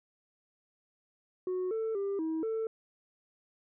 sine tone with pitch steps, 367.5 / 444.8 / 396.9 / 320.3 / 445.3 Hz, F#4 / A4 / G4 / E4 / A4, -12 / +19 / +22 / -50 / +21 cents, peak -28 dBFS, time 1.47-2.67 s, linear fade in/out 2 ms, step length 240 ms, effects tanh soft clip ceiling -29 dBFS

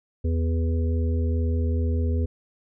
harmonic tone with a mistuned harmonic, 82.41 Hz, E2, in tune, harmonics 1 / 3 / 5 / 6, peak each -21 / -31 / -35 / -37 dBFS, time 0.24-2.26 s, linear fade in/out 10 ms, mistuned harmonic 1, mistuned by -34 cents, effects none

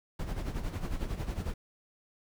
brown noise with tremolo, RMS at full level -32 dBFS, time 0.19-1.54 s, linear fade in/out 5 ms, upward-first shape sine, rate 11 Hz, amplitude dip 65%, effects none

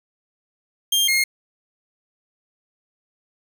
sawtooth tone pair in turn, 3200 / 2141 Hz, G7 / C7, +35 / +39 cents, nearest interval perfect fifth, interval 696 cents, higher first, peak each -13 dBFS, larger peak neither, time 0.92-1.08 / 1.08-1.24 s, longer neither, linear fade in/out 5 ms, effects none

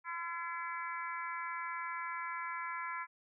harmonic tone with a mistuned harmonic, 339.4 Hz, F4, 49 cents flat, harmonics 3 / 4 / 5 / 6 / 7, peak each -41 / -43 / -45 / -47 / -48 dBFS, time 0.04-3.07 s, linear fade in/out 50 ms, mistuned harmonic 7, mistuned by -59 cents, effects none

